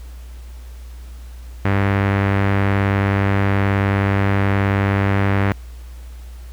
sawtooth tone with low-pass filter, 98.9 Hz, G2, 16 cents sharp, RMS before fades -17 dBFS, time 1.65-5.52 s, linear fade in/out 0 ms, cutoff 2000 Hz, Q 2, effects added 60 Hz sine -32 dBFS peak until 6.52 s + pink hiss -49 dBFS RMS until 6.52 s

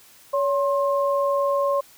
sine tone pair together, 563.6 / 1064 Hz, C#5 / C6, +29 / +29 cents, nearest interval major seventh, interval 1100 cents, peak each -20 / -24 dBFS, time 0.33-1.81 s, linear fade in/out 10 ms, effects white hiss -51 dBFS RMS until 1.97 s

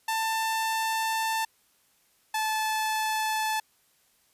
sawtooth tone pair in turn, 890 / 870.2 Hz, A5 / A5, +20 / -19 cents, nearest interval unison, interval 39 cents, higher first, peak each -22 dBFS, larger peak neither, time 0.08-1.45 / 2.34-3.6 s, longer first, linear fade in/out 5 ms, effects white hiss -66 dBFS RMS until 4.33 s + resampled to 32000 Hz

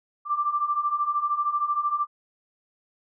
sine beating tone pair, 1169 / 1182 Hz, D6 / D6, -8 / +11 cents, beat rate 13 Hz, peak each -28 / -24 dBFS, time 0.25-2.07 s, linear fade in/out 50 ms, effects none

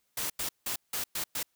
white noise bursts at uneven times, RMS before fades -33 dBFS, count 6, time 0.17-0.3 / 0.39-0.49 / 0.66-0.76 / 0.93-1.04 / 1.15-1.24 / 1.35-1.43 s, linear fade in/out 5 ms, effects white hiss -75 dBFS RMS until 1.55 s

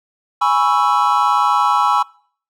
triangle chord, C# minor seventh, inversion second, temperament equal, 830.6 / 987.8 / 1108.7 / 1318.5 Hz, G#5 / B5 / C#6 / E6, 0 / 0 / 0 / 0 cents, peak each -16 dBFS, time 0.41-2.03 s, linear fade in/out 10 ms, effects noise-tail reverb RT60 0.5 s tail -23 dB re dry

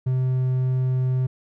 triangle tone, 128.7 Hz, C3, 28 cents flat, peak -17 dBFS, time 0.06-1.27 s, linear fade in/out 10 ms, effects none

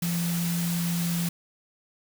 sine tone in noise, 171.2 Hz, F3, 34 cents flat, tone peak -25 dBFS, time 0.02-1.29 s, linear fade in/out 5 ms, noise white, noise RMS -34 dBFS, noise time 0.02-1.29 s, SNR +6 dB, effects none

